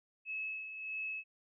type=tone with tremolo; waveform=sine; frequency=2588 Hz; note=E7; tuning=32 cents flat; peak=-36 dBFS; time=0.25-1.24 s; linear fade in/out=50 ms; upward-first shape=sine; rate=1.6 Hz; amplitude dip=55%; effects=none